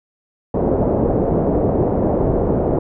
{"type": "low-pass noise", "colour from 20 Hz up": "white", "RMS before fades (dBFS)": -17, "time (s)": [0.54, 2.79], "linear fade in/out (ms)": 5, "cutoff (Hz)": 600, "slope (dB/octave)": 24, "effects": []}